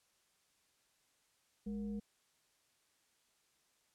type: tone with frequency modulation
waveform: sine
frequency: 207.7 Hz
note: G#3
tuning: in tune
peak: -38 dBFS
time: 1.66-2 s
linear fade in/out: 10 ms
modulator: 261 Hz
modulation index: 0.48
effects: white hiss -75 dBFS RMS until 3.94 s + low-pass 10000 Hz 12 dB/octave